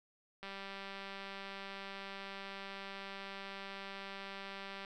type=click train; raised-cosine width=0.3 ms; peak=-30 dBFS; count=867; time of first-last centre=0.43-4.848 s; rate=196 Hz; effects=none